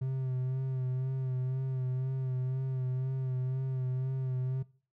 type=tone with vibrato; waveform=triangle; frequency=130 Hz; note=C3; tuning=11 cents flat; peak=-28 dBFS; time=0.01-4.63 s; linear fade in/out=10 ms; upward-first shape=sine; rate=2 Hz; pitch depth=33 cents each way; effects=noise-tail reverb RT60 0.4 s tail -20 dB re dry